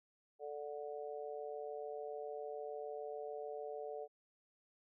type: harmonic tone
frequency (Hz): 146.8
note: D3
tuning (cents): 0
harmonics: 3 / 4 / 5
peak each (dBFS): -45 / -47 / -49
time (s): 0.39-4.08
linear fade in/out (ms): 50
effects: none